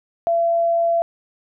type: tone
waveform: sine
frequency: 676 Hz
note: E5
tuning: 43 cents sharp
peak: -15 dBFS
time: 0.27-1.02 s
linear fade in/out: 0 ms
effects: none